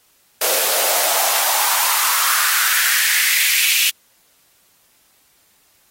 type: noise with high-pass filter sweep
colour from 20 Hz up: white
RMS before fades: -17 dBFS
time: 0.41-3.9 s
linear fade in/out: 5 ms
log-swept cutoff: 480 to 2700 Hz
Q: 3.7
effects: white hiss -57 dBFS RMS until 5.9 s + AAC 48 kbps